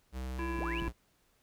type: tone with pitch glide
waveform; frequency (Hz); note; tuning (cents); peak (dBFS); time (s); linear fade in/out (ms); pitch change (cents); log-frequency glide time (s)
square; 64.2 to 58.87; C2 to A#1; -32 to +18; -37; 0.12-0.93; 50; -150; 0.49-0.67
type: harmonic tone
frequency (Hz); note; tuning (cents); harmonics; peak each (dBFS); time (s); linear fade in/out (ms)
335.4; E4; +30; 1 / 3 / 5 / 7 / 8; -37 / -41 / -45 / -49 / -51; 0.39-0.88; 0
type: linear sweep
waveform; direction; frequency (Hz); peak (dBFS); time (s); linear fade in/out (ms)
sine; up; 57.9 to 3039; -38; 0.58-0.8; 0
type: clicks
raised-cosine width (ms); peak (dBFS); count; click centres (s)
5; -28; 2; 0.822 / 0.881
effects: pink hiss -71 dBFS RMS until 1.42 s